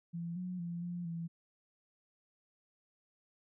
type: tone with pitch steps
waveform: sine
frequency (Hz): 169.6 / 181.4 / 171.5 / 174.9 / 167.3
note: E3 / F#3 / F3 / F3 / E3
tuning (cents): +50 / -34 / -31 / +3 / +26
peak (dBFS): -37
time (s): 0.13-1.28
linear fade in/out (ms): 20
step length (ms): 230
effects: none